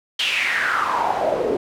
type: noise with band-pass filter sweep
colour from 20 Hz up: pink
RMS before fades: -21 dBFS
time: 0.19-1.57 s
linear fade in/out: 5 ms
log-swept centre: 3200 to 400 Hz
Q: 5.3
effects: none